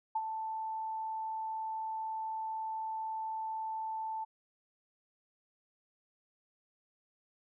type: tone with ADSR envelope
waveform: sine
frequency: 882 Hz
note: A5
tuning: 4 cents sharp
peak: -28 dBFS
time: 0.15-4.25 s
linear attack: 8 ms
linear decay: 47 ms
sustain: -7 dB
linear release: 17 ms
effects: none